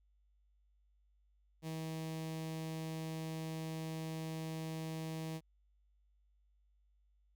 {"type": "tone with notch filter", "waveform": "sawtooth", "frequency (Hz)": 160, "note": "D#3", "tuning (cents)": 49, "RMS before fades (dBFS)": -42, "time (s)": [1.62, 5.41], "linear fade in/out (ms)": 50, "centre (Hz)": 1400, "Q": 1.6, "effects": ["added 50 Hz sine -69 dBFS peak until 7.35 s"]}